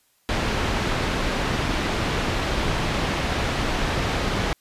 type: low-pass noise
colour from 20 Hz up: pink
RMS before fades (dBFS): -24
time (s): 0.29-4.53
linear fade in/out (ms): 0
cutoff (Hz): 3800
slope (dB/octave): 12
effects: white hiss -64 dBFS RMS until 4.6 s + resampled to 32000 Hz